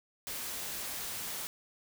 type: noise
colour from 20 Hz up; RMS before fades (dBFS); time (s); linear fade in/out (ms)
white; -39; 0.27-1.47; 0
effects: none